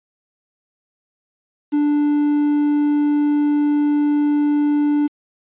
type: tone with quantisation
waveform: triangle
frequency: 293.7 Hz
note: D4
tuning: in tune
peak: -12 dBFS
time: 1.72-5.08 s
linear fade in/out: 20 ms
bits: 7
effects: resampled to 8000 Hz